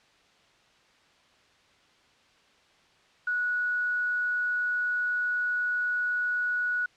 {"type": "tone with quantisation", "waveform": "sine", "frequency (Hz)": 1466, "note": "F#6", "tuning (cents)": -16, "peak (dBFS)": -25, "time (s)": [3.27, 6.86], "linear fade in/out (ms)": 5, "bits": 8, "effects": ["white hiss -61 dBFS RMS until 6.96 s", "low-pass 4000 Hz 12 dB/octave"]}